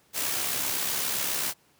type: noise with amplitude modulation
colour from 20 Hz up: white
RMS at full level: -27 dBFS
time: 0.13-1.54 s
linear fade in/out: 50 ms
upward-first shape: sine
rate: 67.6 Hz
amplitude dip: 40%
effects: pink hiss -63 dBFS RMS until 1.79 s + high-pass 100 Hz 12 dB/octave